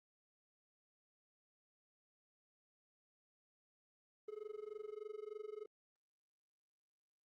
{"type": "tone with amplitude modulation", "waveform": "triangle", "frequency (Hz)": 425.4, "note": "G#4", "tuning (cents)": 42, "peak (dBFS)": -40, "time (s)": [4.28, 5.66], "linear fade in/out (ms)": 5, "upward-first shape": "sine", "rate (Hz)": 23.3, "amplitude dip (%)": 95, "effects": ["Opus 32 kbps"]}